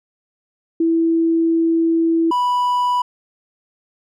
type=tone pair in turn; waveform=sine / triangle; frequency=329.6 / 985.1 Hz; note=E4 / B5; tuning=0 / -5 cents; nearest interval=octave + perfect fifth; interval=1895 cents; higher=second; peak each=-13 dBFS; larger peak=neither; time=0.8-2.31 / 2.31-3.02 s; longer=first; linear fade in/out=5 ms; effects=none